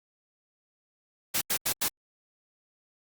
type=noise bursts; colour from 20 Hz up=white; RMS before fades=-27 dBFS; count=4; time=1.34-1.886 s; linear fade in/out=10 ms; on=75 ms; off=82 ms; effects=Opus 48 kbps